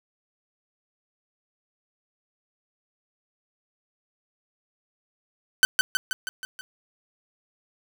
sawtooth tone with echo, 1524 Hz, G6, 49 cents flat, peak -9 dBFS, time 5.63-5.65 s, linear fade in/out 0 ms, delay 160 ms, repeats 6, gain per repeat -4 dB, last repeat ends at 6.61 s, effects none

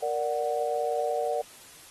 sine chord, Bb augmented, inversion none, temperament equal, 466.2 / 587.3 / 740 Hz, Bb4 / D5 / F#5, 0 / 0 / 0 cents, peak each -30 dBFS, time 0.02-1.42 s, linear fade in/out 10 ms, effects white hiss -50 dBFS RMS until 1.9 s + AAC 32 kbps

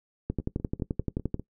two click trains, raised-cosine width 3 ms, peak -23 / -15 dBFS, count 6 / 13, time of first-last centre 0.4-1.396 / 0.3-1.343 s, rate 5.02 / 11.5 Hz, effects noise-tail reverb RT60 0.1 s tail -19 dB re dry

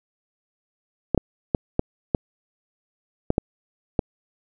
clicks, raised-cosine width 2 ms, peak -5 dBFS, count 8, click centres 1.147 / 1.177 / 1.548 / 1.794 / 2.148 / 3.304 / 3.381 / 3.992 s, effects none

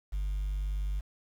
sine tone, 49.38 Hz, G1, 13 cents sharp, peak -27 dBFS, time 0.12-1.01 s, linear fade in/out 20 ms, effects tanh soft clip ceiling -28 dBFS + 9-bit

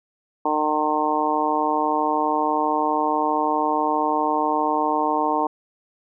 harmonic tone, 152.3 Hz, D#3, 37 cents flat, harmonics 2 / 3 / 4 / 5 / 6 / 7, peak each -26 / -28 / -29 / -25 / -23 / -26 dBFS, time 0.45-5.47 s, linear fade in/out 5 ms, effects none

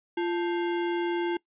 sine tone with sample-and-hold, 345.2 Hz, F4, 20 cents flat, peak -25 dBFS, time 0.17-1.37 s, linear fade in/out 5 ms, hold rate 1225 Hz, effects noise-tail reverb RT60 0.1 s tail -22 dB re dry + resampled to 8000 Hz

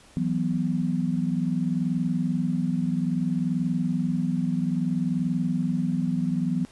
sine chord, E suspended second, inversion none, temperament just, 164.81 / 185.42 / 247.2 Hz, E3 / F#3 / B3, 0 / +4 / +2 cents, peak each -27 dBFS, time 0.17-6.65 s, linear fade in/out 0 ms, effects pink hiss -53 dBFS RMS until 6.71 s + resampled to 24000 Hz

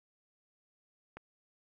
click, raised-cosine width 0.5 ms, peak -30 dBFS, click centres 1.17 s, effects none

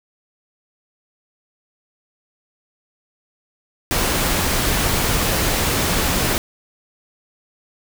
pink noise, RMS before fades -19 dBFS, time 3.91-6.38 s, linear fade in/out 0 ms, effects none

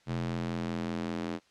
square tone with high-pass filter sweep, 42.62 Hz, F1, 41 cents flat, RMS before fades -34 dBFS, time 0.06-1.4 s, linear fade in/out 50 ms, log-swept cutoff 140 to 260 Hz, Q 1.9, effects white hiss -65 dBFS RMS until 1.5 s + low-pass 5000 Hz 12 dB/octave

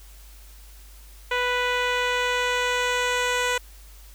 10% pulse tone with low-pass filter sweep, 493.9 Hz, B4, in tune, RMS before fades -24 dBFS, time 1.31-3.58 s, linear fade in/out 5 ms, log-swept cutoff 3300 to 8500 Hz, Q 0.85, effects added 50 Hz sine -44 dBFS peak until 4.14 s + white hiss -52 dBFS RMS until 4.14 s

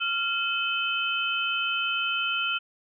sine tone cluster, 1383 / 2577 / 3060 Hz, F6 / E7 / G7, -17 / -40 / -42 cents, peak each -29 dBFS, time 0-2.59 s, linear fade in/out 20 ms, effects none

